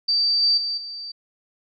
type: tone with level steps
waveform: sine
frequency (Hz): 4645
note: D8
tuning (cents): -20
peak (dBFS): -17 / -15 / -23 / -31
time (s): 0.08-1.12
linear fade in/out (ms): 10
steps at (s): 0.42 / 0.57 / 0.77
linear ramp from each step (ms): 10
effects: none